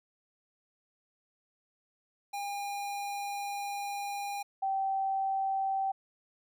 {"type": "tone pair in turn", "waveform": ["square", "sine"], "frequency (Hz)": [808, 775.2], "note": ["G#5", "G5"], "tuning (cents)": [-48, -20], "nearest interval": "minor second", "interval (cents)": 72, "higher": "first", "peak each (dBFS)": [-35, -28], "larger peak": "second", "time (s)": [[2.33, 4.43], [4.62, 5.92]], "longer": "first", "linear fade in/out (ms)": 10, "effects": []}